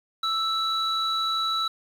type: tone pair together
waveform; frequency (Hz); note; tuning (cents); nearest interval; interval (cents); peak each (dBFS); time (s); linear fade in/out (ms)
sine; 1318.5 / 3923; E6 / B7; 0 / -12; octave + perfect fifth; 1888; -25; 0.23-1.68; 5
effects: tanh soft clip ceiling -17 dBFS + 8-bit